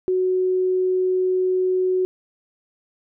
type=tone; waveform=sine; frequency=370 Hz; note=F#4; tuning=in tune; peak=-17 dBFS; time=0.08-2.05 s; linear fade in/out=0 ms; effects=none